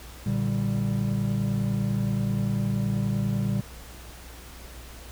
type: chord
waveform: triangle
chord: G minor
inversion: first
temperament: equal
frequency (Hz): 116.54 / 146.83 / 196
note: Bb2 / D3 / G3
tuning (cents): 0 / 0 / 0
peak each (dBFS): -25 / -28 / -25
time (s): 0.26-3.61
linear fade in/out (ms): 5
effects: added 60 Hz sine -43 dBFS peak until 5.11 s + pink hiss -46 dBFS RMS until 5.11 s